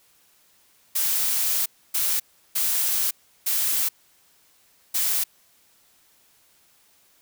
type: noise bursts at uneven times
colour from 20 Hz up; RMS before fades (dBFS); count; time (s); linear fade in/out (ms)
blue; -23; 5; 0.95-1.66 / 1.94-2.2 / 2.55-3.11 / 3.46-3.89 / 4.94-5.24; 10
effects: white hiss -60 dBFS RMS until 7.21 s